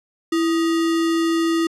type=tone with sample-and-hold; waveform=sine; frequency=330.7 Hz; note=E4; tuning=6 cents sharp; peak=-16 dBFS; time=0.32-1.67 s; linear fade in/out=5 ms; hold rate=1575 Hz; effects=low-pass 8000 Hz 12 dB/octave